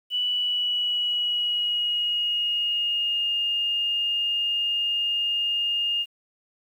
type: tone with pitch glide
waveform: sine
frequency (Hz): 2960 to 2830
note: F#7 to F7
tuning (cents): 0 to +22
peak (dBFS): -22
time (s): 0.1-6.06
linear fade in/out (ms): 50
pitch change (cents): -78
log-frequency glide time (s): 0.23-3.32
effects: 9-bit